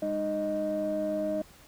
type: tone cluster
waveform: sine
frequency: 204.3 / 307 / 621 Hz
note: G#3 / D#4 / D#5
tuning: -28 / -23 / -3 cents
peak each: -35 / -32 / -28 dBFS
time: 0.02-1.42 s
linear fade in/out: 5 ms
effects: tanh soft clip ceiling -22 dBFS + pink hiss -55 dBFS RMS until 1.67 s